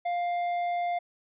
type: tone with tanh clipping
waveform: triangle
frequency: 701 Hz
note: F5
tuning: 6 cents sharp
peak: -28 dBFS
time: 0.05-0.99 s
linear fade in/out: 10 ms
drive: 12 dB
effects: resampled to 8000 Hz